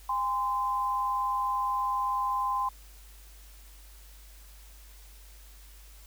sine tone pair together, 811.4 / 1032 Hz, G#5 / C6, -41 / -24 cents, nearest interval major third, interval 417 cents, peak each -33 / -27 dBFS, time 0.09-2.69 s, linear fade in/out 5 ms, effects added 50 Hz sine -49 dBFS peak until 6.06 s + white hiss -56 dBFS RMS until 6.06 s

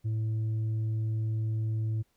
sine tone with tanh clipping, 110 Hz, A2, in tune, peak -28 dBFS, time 0.04-2.03 s, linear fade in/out 20 ms, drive 3 dB, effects pink hiss -73 dBFS RMS until 2.16 s

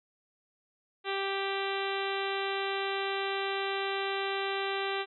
harmonic tone, 392 Hz, G4, in tune, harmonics 1 / 2 / 3 / 4 / 5 / 6 / 7 / 8 / 9 / 10, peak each -34 / -37 / -39 / -40 / -41 / -42 / -42 / -43 / -44 / -44 dBFS, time 1.04-5.06 s, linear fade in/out 50 ms, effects none

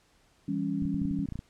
sine chord, C# diminished, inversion first, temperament just, 166.31 / 199.57 / 277.2 Hz, E3 / G3 / C#4, +16 / +31 / 0 cents, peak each -34 / -32 / -31 dBFS, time 0.48-1.26 s, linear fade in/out 5 ms
clicks, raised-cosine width 5 ms, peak -24 dBFS, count 11, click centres 0.823 / 0.854 / 0.944 / 1.017 / 1.054 / 1.111 / 1.19 / 1.288 / 1.323 / 1.356 / 1.391 s
effects pink hiss -65 dBFS RMS until 1.49 s + low-pass 9000 Hz 12 dB/octave

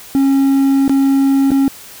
triangle tone with dropouts, 272.9 Hz, C#4, 27 cents flat, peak -7 dBFS, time 0.15-1.68 s, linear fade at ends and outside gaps 0 ms, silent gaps 0.879-0.895 / 1.506-1.517 s, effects white hiss -36 dBFS RMS until 2 s

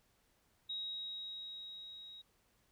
sine tone with level ramp, 3802 Hz, A#7, 33 cents sharp, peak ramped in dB -38 to -50 dBFS, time 0.69-2.22 s, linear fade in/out 10 ms, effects pink hiss -74 dBFS RMS until 2.71 s

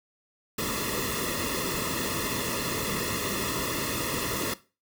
pink noise with comb filter, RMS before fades -30 dBFS, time 0.58-4.54 s, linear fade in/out 5 ms, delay 1.3 ms, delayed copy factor -0.95, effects noise-tail reverb RT60 0.3 s tail -17 dB re dry

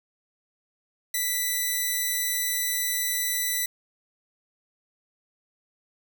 5% pulse tone, 1981 Hz, B6, 5 cents sharp, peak -14 dBFS, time 1.14-3.66 s, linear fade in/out 5 ms, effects none

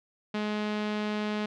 sawtooth tone with low-pass filter, 210.9 Hz, G#3, 27 cents sharp, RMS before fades -31 dBFS, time 0.34-1.46 s, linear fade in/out 5 ms, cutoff 3500 Hz, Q 1.3, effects none

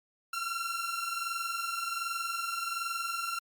sawtooth tone pair together, 1352.7 / 1374 Hz, E6 / F6, +44 / -29 cents, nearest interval unison, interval 27 cents, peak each -33 / -31 dBFS, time 0.33-3.39 s, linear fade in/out 5 ms, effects Opus 48 kbps

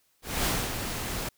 pink noise with ADSR envelope, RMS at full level -26 dBFS, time 0.22-1.29 s, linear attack 230 ms, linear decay 240 ms, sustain -7 dB, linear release 6 ms, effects white hiss -69 dBFS RMS until 1.37 s

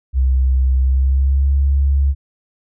sine tone with pitch glide, 65 to 69.26 Hz, C2 to C#2, -11 to -1 cents, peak -11 dBFS, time 0.13-2.15 s, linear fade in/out 50 ms, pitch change +110 cents, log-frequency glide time 0.8-1.52 s, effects none

